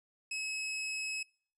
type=tone; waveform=sawtooth; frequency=2570 Hz; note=E7; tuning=45 cents flat; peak=-32 dBFS; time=0.31-1.23 s; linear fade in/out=5 ms; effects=noise-tail reverb RT60 0.5 s tail -26 dB re dry + resampled to 24000 Hz